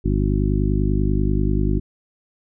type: harmonic tone with a mistuned harmonic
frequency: 50.2 Hz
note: G1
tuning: 42 cents sharp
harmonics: 1 / 2 / 3 / 4 / 5 / 6 / 7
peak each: -20 / -23 / -25 / -26 / -27 / -28 / -28 dBFS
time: 0.04-1.8 s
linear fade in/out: 20 ms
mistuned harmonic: 7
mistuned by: +49 cents
effects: none